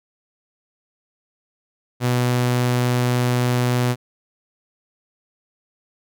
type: tone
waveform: sawtooth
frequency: 123.47 Hz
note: B2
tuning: in tune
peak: -13 dBFS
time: 2-3.96 s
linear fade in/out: 50 ms
effects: none